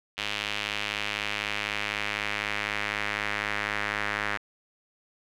square tone with band-pass filter sweep, 52 Hz, G#1, 3 cents sharp, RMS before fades -31 dBFS, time 0.17-4.38 s, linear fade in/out 20 ms, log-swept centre 2900 to 1800 Hz, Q 2.1, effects none

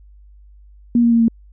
sine tone with pitch steps, 237.6 / 234.6 / 231.6 / 228.7 Hz, A#3 / A#3 / A#3 / A#3, +33 / +11 / -11 / -33 cents, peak -10 dBFS, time 0.95-1.282 s, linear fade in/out 2 ms, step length 83 ms, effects added 50 Hz sine -42 dBFS peak until 1.52 s

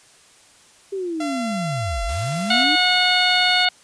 sine linear two-way sweep, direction down then up, 400 to 41.17 to 315.4 Hz, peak -23 dBFS, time 0.92-2.76 s, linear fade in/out 10 ms, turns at 2.04 s
sawtooth tone, 682 Hz, F5, 41 cents flat, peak -22 dBFS, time 1.2-2.64 s, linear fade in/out 5 ms
white noise, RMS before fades -36 dBFS, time 2.09-3.65 s, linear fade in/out 0 ms
harmonic tone, 727 Hz, F#5, 31 cents flat, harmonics 1 / 2 / 3 / 4 / 5 / 6, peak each -22 / -22 / -22 / -22 / -22 / -22 dBFS, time 2.5-3.69 s, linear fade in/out 5 ms
effects white hiss -51 dBFS RMS until 3.83 s + resampled to 22050 Hz

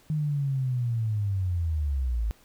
sine linear sweep, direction down, 155.56 to 51.91 Hz, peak -24 dBFS, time 0.1-2.31 s, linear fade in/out 0 ms, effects pink hiss -59 dBFS RMS until 2.44 s

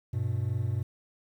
triangle tone pair together, 98.4 / 121.5 Hz, G2 / B2, +7 / -28 cents, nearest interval major third, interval 365 cents, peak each -28 dBFS, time 0.13-0.83 s, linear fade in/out 10 ms, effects 10-bit

